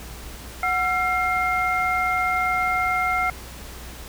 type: tone cluster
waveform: sine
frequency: 736 / 1359 / 2122 Hz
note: F#5 / F6 / C7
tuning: -9 / -48 / +24 cents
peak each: -24 dBFS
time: 0.63-3.3 s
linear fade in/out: 2 ms
effects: added 60 Hz sine -39 dBFS peak until 4.08 s + pink hiss -40 dBFS RMS until 4.08 s